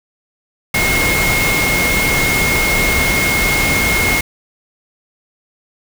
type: tone in noise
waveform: sine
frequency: 2155 Hz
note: C#7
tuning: 49 cents flat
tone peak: -15 dBFS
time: 0.74-4.21 s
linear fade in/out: 5 ms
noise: pink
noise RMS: -17 dBFS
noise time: 0.74-4.21 s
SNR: -1 dB
effects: none